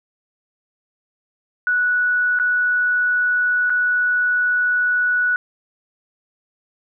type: tone with dropouts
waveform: sine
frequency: 1473 Hz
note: F#6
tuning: 8 cents flat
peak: -15 dBFS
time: 1.67-5.36 s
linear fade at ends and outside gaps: 1 ms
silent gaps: 2.389-2.398 / 3.697-3.702 s
effects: none